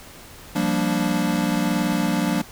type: chord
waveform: square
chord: G minor seventh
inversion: third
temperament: equal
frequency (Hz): 174.61 / 196 / 233.1 / 293.7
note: F3 / G3 / Bb3 / D4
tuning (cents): 0 / 0 / 0 / 0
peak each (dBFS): -26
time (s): 0.55-2.42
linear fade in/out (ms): 10
effects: pink hiss -43 dBFS RMS until 2.51 s